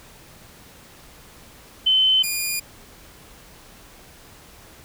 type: tone pair in turn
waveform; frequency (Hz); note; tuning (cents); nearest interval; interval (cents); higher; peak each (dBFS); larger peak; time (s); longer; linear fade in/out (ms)
sine / 10% pulse; 3060 / 2429; G7 / D#7; -42 / -42; major third; 400; first; -14; neither; 1.86-2.23 / 2.23-2.6; neither; 10
effects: pink hiss -47 dBFS RMS until 4.84 s